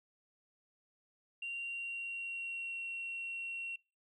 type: tone with pitch glide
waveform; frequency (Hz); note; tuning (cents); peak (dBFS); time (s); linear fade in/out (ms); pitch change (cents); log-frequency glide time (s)
sine; 2766 to 2733; F7 to F7; -17 to -38; -37; 1.42-3.76; 5; -21; 1.58-2.8
effects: noise-tail reverb RT60 0.3 s tail -26 dB re dry + tanh soft clip ceiling -34 dBFS